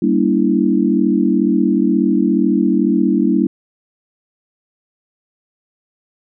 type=chord; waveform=sine; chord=E half-diminished seventh; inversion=first; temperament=equal with one note detuned; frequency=196 / 233.1 / 287.5 / 329.6 Hz; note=G3 / Bb3 / D4 / E4; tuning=0 / 0 / -37 / 0 cents; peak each=-17 dBFS; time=0.02-3.47 s; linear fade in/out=5 ms; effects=none